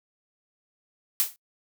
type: noise with exponential decay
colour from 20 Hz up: blue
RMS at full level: -19 dBFS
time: 1.2-1.36 s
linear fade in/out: 0 ms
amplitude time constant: 34 ms
effects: noise-tail reverb RT60 0.1 s tail -24 dB re dry